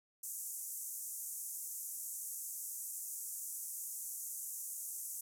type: band-pass noise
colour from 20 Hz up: white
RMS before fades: -44 dBFS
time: 0.23-5.21 s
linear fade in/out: 5 ms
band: 6400 to 14000 Hz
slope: 48 dB/octave
effects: none